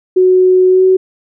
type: tone with pitch glide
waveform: sine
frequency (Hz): 369.5 to 374.9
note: F#4 to F#4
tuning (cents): -2 to +23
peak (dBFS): -5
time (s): 0.16-0.97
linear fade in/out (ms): 10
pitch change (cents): +25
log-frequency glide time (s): 0.68-0.84
effects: none